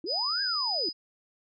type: linear two-way sweep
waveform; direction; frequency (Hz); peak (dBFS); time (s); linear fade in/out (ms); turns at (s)
sine; up then down; 293.7 to 1640 to 293.7; -33; 0.04-0.89; 2; 0.42
type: tone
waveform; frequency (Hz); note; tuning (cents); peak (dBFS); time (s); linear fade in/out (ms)
sine; 4978; D#8; 0; -27; 0.06-0.93; 50
effects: none